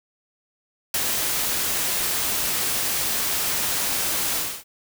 white noise with ADSR envelope, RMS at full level -22 dBFS, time 0.94-4.64 s, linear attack 3 ms, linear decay 34 ms, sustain -2 dB, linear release 280 ms, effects none

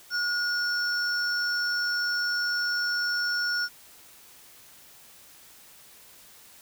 triangle tone pair together, 1441 / 5440 Hz, F#6 / F8, -46 / -46 cents, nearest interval octave + major seventh, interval 2300 cents, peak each -25 / -28 dBFS, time 0.1-3.69 s, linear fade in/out 50 ms, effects white hiss -52 dBFS RMS until 6.61 s

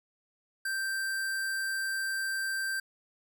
square tone, 1568 Hz, G6, in tune, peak -31 dBFS, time 0.65-2.8 s, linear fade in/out 5 ms, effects none

